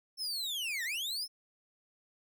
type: linear two-way sweep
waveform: 40% pulse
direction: down then up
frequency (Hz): 5390 to 1760 to 5390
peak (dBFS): -33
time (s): 0.17-1.28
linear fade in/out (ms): 50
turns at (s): 0.84
effects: none